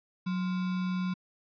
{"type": "tone with sample-and-hold", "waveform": "sine", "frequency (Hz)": 183.3, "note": "F#3", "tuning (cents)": -16, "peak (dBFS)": -28, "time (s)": [0.26, 1.14], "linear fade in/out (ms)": 10, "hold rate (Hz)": 1225, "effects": ["resampled to 11025 Hz"]}